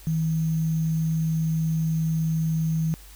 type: tone with sample-and-hold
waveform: sine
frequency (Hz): 160.4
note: E3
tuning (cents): -47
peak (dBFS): -21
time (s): 0.07-2.94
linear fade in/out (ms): 0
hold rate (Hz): 6300
effects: added 50 Hz sine -45 dBFS peak until 3.15 s + white hiss -50 dBFS RMS until 3.15 s